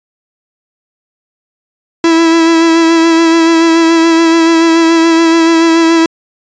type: tone with vibrato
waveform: 45% pulse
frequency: 329.6 Hz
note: E4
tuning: in tune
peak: -5 dBFS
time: 2.04-6.06 s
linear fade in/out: 2 ms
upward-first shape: sine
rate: 7 Hz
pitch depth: 23 cents each way
effects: resampled to 16000 Hz